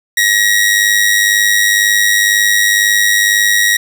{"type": "tone with amplitude modulation", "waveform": "sawtooth", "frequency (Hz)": 1900, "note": "A#6", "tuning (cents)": 33, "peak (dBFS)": -3, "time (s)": [0.17, 3.77], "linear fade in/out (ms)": 5, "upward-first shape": "sine", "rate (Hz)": 102, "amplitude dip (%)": 50, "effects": []}